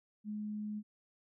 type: tone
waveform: sine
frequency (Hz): 210.8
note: G#3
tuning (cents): +26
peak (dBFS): -37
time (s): 0.24-0.83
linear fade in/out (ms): 50
effects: none